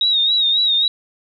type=tone with vibrato; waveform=sine; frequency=3774 Hz; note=A#7; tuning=21 cents sharp; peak=-13 dBFS; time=0.01-0.88 s; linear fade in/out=2 ms; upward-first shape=sine; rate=3.7 Hz; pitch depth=68 cents each way; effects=none